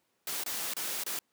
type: noise with dropouts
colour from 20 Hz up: white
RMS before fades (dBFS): -35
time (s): 0.27-1.19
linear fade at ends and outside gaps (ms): 2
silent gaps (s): 0.437-0.461 / 0.737-0.766 / 1.037-1.063
effects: pink hiss -75 dBFS RMS until 1.32 s + high-pass 200 Hz 12 dB/octave